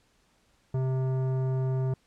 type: tone with tanh clipping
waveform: sine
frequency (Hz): 130.81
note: C3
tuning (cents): 0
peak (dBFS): -27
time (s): 0.74-1.94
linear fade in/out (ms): 5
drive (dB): 14
effects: pink hiss -67 dBFS RMS until 2.06 s + low-pass 9000 Hz 12 dB/octave